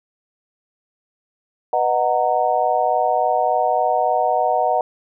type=chord; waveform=sine; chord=B major seventh; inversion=none; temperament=just; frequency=493.9 / 617.4 / 740.8 / 926 Hz; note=B4 / D#5 / F#5 / A#5; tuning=0 / -14 / +2 / -12 cents; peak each=-24 / -21 / -18 / -23 dBFS; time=1.73-4.81 s; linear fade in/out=2 ms; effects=none